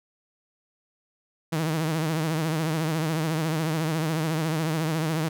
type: tone with vibrato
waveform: sawtooth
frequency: 158.7 Hz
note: D#3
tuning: 35 cents sharp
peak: -20 dBFS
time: 1.52-5.29 s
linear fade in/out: 10 ms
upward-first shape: triangle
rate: 14 Hz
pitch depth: 98 cents each way
effects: none